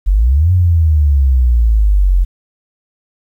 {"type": "exponential two-way sweep", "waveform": "sine", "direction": "up then down", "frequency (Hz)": [43.38, 92.4, 43.38], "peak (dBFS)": -7, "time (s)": [0.06, 2.25], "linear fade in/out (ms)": 20, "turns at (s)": 0.52, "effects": ["8-bit"]}